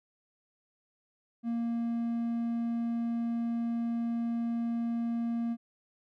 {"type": "tone", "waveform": "triangle", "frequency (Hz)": 233.1, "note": "A#3", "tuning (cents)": 0, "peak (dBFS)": -27, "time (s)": [1.43, 5.57], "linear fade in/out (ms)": 50, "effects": []}